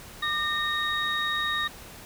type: tone cluster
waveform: sine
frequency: 1196 / 1835 / 3764 Hz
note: D6 / A#6 / A#7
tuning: +31 / -28 / +16 cents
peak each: -30 / -28 / -29 dBFS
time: 0.22-1.68 s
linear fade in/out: 10 ms
effects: tanh soft clip ceiling -16 dBFS + pink hiss -45 dBFS RMS until 2.05 s